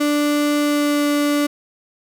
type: tone with pitch glide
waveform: 35% pulse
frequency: 293.7 to 291.3 Hz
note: D4 to D4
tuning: 0 to -14 cents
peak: -14 dBFS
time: 0-1.47 s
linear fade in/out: 10 ms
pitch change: -14 cents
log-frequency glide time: 0.57-1.07 s
effects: none